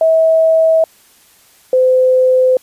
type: tone pair in turn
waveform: sine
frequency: 646 / 512.7 Hz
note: E5 / C5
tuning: -35 / -35 cents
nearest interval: major third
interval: 400 cents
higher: first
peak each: -7 dBFS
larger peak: neither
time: 0.01-0.84 / 1.73-2.57 s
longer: second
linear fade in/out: 2 ms
effects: white hiss -48 dBFS RMS until 2.62 s + resampled to 32000 Hz